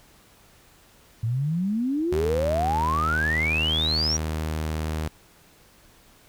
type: exponential sweep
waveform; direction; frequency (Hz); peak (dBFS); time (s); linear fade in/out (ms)
sine; up; 108.3 to 5840; -22; 1.23-4.17; 5
type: tone with pitch glide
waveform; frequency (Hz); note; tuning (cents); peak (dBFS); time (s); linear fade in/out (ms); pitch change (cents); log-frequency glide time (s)
sawtooth; 79 to 78.23; D#2 to D#2; +27 to +10; -22; 2.12-5.08; 5; -17; 3.4-4.47
effects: pink hiss -55 dBFS RMS until 6.28 s